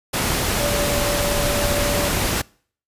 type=tone in noise; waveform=sine; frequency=579 Hz; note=D5; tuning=25 cents flat; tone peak=-23 dBFS; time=0.59-2.09 s; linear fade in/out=10 ms; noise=pink; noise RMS=-21 dBFS; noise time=0.13-2.42 s; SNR=-5 dB; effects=noise-tail reverb RT60 0.5 s tail -25 dB re dry + resampled to 32000 Hz